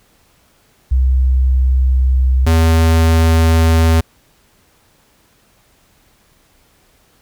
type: tone pair in turn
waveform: sine / square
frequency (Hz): 64.5 / 81.51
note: C2 / E2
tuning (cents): -24 / -19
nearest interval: major third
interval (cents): 405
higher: second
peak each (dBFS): -9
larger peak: neither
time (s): 0.91-2.46 / 2.46-4.01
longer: neither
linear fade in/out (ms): 10
effects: pink hiss -54 dBFS RMS until 7.21 s